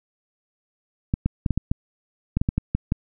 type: clicks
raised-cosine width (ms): 5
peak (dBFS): -8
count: 12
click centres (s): 1.139 / 1.26 / 1.462 / 1.507 / 1.576 / 1.715 / 2.37 / 2.415 / 2.489 / 2.58 / 2.75 / 2.921
effects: none